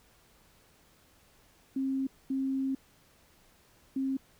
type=tone bursts at uneven times; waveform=sine; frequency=267.6 Hz; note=C4; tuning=39 cents sharp; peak=-28 dBFS; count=3; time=1.76-2.07 / 2.3-2.75 / 3.96-4.17 s; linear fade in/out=5 ms; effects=pink hiss -63 dBFS RMS until 4.39 s